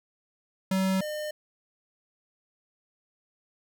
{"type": "tone pair in turn", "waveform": "square", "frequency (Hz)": [190, 605.7], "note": ["F#3", "D#5"], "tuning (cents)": [46, -47], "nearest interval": "octave + minor sixth", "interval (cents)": 2007, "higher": "second", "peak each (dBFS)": [-24, -32], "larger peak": "first", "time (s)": [[0.71, 1.01], [1.01, 1.31]], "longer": "neither", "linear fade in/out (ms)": 5, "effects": []}